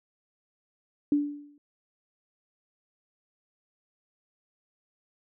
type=tone with exponential decay; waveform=sine; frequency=290.8 Hz; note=D4; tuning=17 cents flat; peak=-18 dBFS; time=1.12-1.58 s; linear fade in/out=2 ms; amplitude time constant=100 ms; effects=none